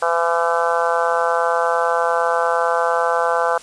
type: harmonic tone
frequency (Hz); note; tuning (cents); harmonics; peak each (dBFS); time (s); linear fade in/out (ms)
168.7; E3; +40; 3 / 4 / 5 / 6 / 7 / 8 / 9; -21 / -22 / -23 / -24 / -24 / -25 / -26; 0.02-3.58; 5
effects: white hiss -41 dBFS RMS until 3.62 s + resampled to 22050 Hz